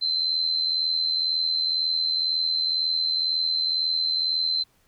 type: tone with amplitude modulation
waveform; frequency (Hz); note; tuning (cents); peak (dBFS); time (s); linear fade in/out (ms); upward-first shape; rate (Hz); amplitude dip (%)
sine; 4087; C8; -41; -19; 0.01-4.64; 20; sine; 82; 55
effects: pink hiss -64 dBFS RMS until 4.87 s